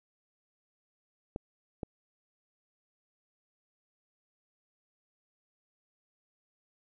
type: clicks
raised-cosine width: 2 ms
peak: -22 dBFS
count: 2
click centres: 1.361 / 1.832 s
effects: none